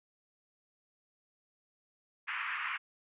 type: band-pass noise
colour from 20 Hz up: pink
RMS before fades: -37 dBFS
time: 2.27-2.78 s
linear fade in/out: 20 ms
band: 1100 to 2700 Hz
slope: 48 dB/octave
effects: resampled to 8000 Hz